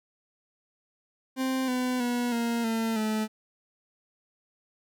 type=tone with pitch steps; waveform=40% pulse; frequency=261.6 / 252 / 242.7 / 233.7 / 225.1 / 216.8 Hz; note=C4 / B3 / B3 / A#3 / A3 / A3; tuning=0 / +35 / -30 / +5 / +40 / -25 cents; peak=-25 dBFS; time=1.36-3.28 s; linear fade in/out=50 ms; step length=320 ms; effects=none